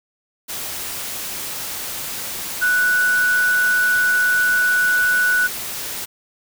sine tone in noise, 1480 Hz, F#6, in tune, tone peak -14 dBFS, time 2.61-5.48 s, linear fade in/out 20 ms, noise white, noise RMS -28 dBFS, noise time 0.48-6.06 s, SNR +11 dB, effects none

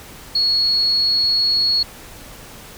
sine tone, 4342 Hz, C#8, 37 cents flat, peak -14 dBFS, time 0.35-1.83 s, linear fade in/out 5 ms, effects pink hiss -39 dBFS RMS until 2.77 s

